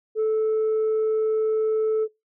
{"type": "tone", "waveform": "sine", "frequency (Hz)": 437, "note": "A4", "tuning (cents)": -12, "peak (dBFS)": -17, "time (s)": [0.15, 2.08], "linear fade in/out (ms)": 50, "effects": ["noise-tail reverb RT60 0.2 s tail -22 dB re dry", "tanh soft clip ceiling -18 dBFS"]}